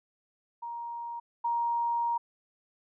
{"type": "tone pair in turn", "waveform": "sine", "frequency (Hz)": [940, 940], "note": ["A#5", "A#5"], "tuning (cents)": [14, 14], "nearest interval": "unison", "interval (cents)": 0, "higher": "neither", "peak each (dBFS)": [-35, -26], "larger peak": "second", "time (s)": [[0.62, 1.2], [1.44, 2.18]], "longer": "second", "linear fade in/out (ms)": 10, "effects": []}